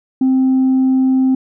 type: tone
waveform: sine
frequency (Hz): 261.6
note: C4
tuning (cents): 0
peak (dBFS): -8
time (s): 0.21-1.35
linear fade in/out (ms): 5
effects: tanh soft clip ceiling -8 dBFS